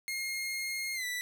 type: tone with pitch glide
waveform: sawtooth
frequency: 2139 to 1972.8 Hz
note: C7 to B6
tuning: +38 to -2 cents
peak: -30 dBFS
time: 0.08-1.21 s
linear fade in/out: 0 ms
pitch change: -140 cents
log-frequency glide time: 0.94-1.05 s
effects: none